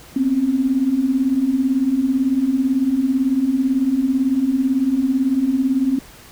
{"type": "beating tone pair", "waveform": "sine", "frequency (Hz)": [250, 268], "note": ["B3", "C4"], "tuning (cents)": [21, 42], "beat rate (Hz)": 18, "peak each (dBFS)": [-21, -16], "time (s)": [0.16, 5.99], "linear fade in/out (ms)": 5, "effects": ["pink hiss -43 dBFS RMS until 6.31 s"]}